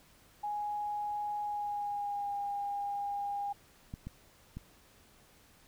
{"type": "tone with pitch glide", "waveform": "sine", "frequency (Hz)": [830.6, 809.3], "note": ["G#5", "G#5"], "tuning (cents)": [0, -45], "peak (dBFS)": -33, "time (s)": [0.43, 3.53], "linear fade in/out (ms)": 10, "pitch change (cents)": -45, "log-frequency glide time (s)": [1.42, 2.34]}
{"type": "clicks", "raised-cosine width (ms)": 5, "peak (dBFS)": -28, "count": 3, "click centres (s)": [3.939, 4.07, 4.57]}
{"effects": ["pink hiss -62 dBFS RMS until 5.67 s"]}